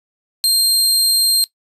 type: tone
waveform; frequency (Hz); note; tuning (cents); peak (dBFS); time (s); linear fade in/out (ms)
sawtooth; 4186; C8; 0; -9; 0.44-1.44; 0
effects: noise-tail reverb RT60 0.1 s tail -19 dB re dry + resampled to 32000 Hz